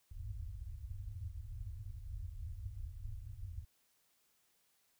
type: low-pass noise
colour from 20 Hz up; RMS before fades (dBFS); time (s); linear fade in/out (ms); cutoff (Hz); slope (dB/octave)
white; -45; 0.11-3.65; 5; 110; 96
effects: white hiss -75 dBFS RMS until 4.99 s